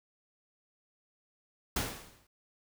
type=noise with exponential decay; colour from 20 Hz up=pink; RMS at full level=-30 dBFS; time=1.76-2.27 s; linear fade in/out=5 ms; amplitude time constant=110 ms; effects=none